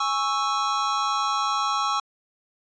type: chord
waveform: square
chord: C# minor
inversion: second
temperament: equal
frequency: 830.6 / 1108.7 / 1318.5 Hz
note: G#5 / C#6 / E6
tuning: 0 / 0 / 0 cents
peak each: -30 / -26 / -27 dBFS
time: 0-2 s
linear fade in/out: 5 ms
effects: resampled to 16000 Hz